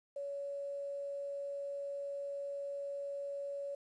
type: tone with quantisation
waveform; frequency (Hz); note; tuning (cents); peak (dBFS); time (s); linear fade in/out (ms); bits
sine; 563; C#5; +27; -38; 0.16-3.75; 5; 11
effects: resampled to 24000 Hz